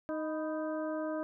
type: harmonic tone with a mistuned harmonic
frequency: 311.1 Hz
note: D#4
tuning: in tune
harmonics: 1 / 2 / 3 / 4 / 5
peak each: -36 / -36 / -46 / -46 / -48 dBFS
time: 0.09-1.23 s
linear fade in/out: 0 ms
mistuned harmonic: 3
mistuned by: +100 cents
effects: none